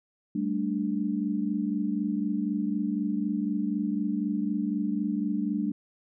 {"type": "chord", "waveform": "sine", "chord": "G suspended second", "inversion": "none", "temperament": "equal", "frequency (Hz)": [196, 220, 293.7], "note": ["G3", "A3", "D4"], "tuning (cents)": [0, 0, 0], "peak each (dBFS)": -30, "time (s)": [0.35, 5.72], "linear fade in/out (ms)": 5, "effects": []}